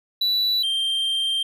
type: tone pair in turn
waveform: triangle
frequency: 3951 / 3164 Hz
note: B7 / G7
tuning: 0 / +15 cents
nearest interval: major third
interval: 385 cents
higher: first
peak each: -17 / -19 dBFS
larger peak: first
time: 0.21-0.63 / 0.63-1.43 s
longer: second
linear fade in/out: 5 ms
effects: none